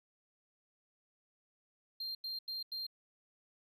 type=tone bursts; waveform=triangle; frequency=4186 Hz; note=C8; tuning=in tune; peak=-37 dBFS; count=4; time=2-2.867 s; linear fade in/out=5 ms; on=150 ms; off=89 ms; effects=none